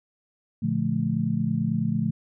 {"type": "chord", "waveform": "sine", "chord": "Bb major seventh", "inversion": "none", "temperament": "just", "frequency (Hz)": [116.54, 145.68, 174.81, 218.5], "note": ["Bb2", "D3", "F3", "A3"], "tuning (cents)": [0, -14, 2, -12], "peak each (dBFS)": [-30, -28, -28, -26], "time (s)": [0.62, 2.11], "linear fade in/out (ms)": 10, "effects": []}